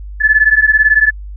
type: beating tone pair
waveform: sine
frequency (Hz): 1721 / 1739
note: A6 / A6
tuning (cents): -39 / -21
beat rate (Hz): 18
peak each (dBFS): -10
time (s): 0.2-1.11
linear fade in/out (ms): 20
effects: added 50 Hz sine -25 dBFS peak until 1.36 s